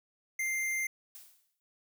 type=tone; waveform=square; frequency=2096 Hz; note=C7; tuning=2 cents sharp; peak=-31 dBFS; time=0.39-0.87 s; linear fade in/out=5 ms
type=noise with exponential decay; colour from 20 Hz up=blue; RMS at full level=-47 dBFS; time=1.15-1.6 s; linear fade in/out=0 ms; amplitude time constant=96 ms
effects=none